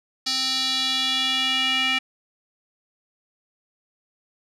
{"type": "tone with band-pass filter sweep", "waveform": "square", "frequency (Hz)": 261.6, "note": "C4", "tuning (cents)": 0, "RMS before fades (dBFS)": -23, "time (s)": [0.26, 1.99], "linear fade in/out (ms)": 10, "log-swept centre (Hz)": [4600, 2600], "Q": 4.1, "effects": []}